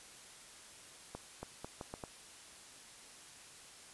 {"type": "accelerating click train", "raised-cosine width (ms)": 1, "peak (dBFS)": -28, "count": 6, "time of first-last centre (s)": [1.15, 2.038], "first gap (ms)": 280, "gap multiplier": 0.77, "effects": ["white hiss -55 dBFS RMS until 3.93 s", "resampled to 24000 Hz"]}